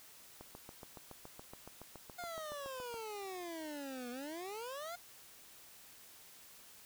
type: click train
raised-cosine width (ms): 1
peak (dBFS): -35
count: 19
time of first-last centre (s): 0.41-2.942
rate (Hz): 7.11
type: exponential two-way sweep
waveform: 25% pulse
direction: down then up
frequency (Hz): 719 to 239.4 to 719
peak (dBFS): -39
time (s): 2.18-4.96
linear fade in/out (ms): 10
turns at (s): 4.1
effects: white hiss -58 dBFS RMS until 6.85 s